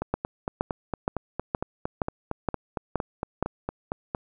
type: two click trains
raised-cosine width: 1 ms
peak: -14 / -10 dBFS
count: 19 / 8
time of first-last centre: 0.02-4.148 / 0.14-3.426 s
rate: 4.36 / 2.13 Hz
effects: none